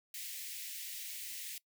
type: high-pass noise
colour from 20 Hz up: white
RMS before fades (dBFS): -44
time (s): 0.14-1.58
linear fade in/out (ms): 2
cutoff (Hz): 1900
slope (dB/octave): 48
effects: noise-tail reverb RT60 0.1 s tail -21 dB re dry